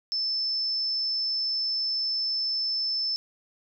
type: tone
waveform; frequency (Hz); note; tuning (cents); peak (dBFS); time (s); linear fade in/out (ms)
sine; 5274; E8; 0; -25; 0.12-3.16; 0
effects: none